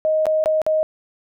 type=tone with dropouts; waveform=sine; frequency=625 Hz; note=D#5; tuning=8 cents sharp; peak=-15 dBFS; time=0.05-0.83 s; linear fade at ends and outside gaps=0 ms; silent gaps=0.256-0.267 / 0.44-0.459 / 0.617-0.665 s; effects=none